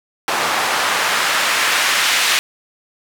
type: noise with band-pass filter sweep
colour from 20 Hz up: white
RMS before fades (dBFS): -17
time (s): 0.28-2.39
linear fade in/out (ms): 0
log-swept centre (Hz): 890 to 2200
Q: 0.88
effects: none